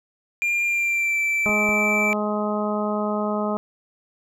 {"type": "tone with pitch glide", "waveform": "triangle", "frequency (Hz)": [2397, 2331], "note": ["D7", "D7"], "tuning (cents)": [35, -14], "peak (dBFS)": -18, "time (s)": [0.42, 2.13], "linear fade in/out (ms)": 0, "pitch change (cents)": -49, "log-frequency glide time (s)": [0.65, 1.19]}
{"type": "harmonic tone", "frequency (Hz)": 209.9, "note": "G#3", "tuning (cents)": 19, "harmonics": [1, 2, 3, 4, 5, 6], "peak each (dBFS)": [-25, -29, -27, -32, -33, -31], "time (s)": [1.46, 3.57], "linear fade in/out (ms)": 0}
{"type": "clicks", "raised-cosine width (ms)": 3, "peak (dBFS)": -23, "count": 2, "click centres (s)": [1.493, 1.691]}
{"effects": []}